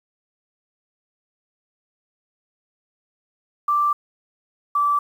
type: tone pair in turn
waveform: sine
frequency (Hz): 1174.7 / 1161.2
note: D6 / D6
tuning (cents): 0 / -20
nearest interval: unison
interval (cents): 20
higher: first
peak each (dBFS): -16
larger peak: neither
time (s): 3.68-3.93 / 4.75-4.99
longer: first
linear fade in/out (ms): 5
effects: 8-bit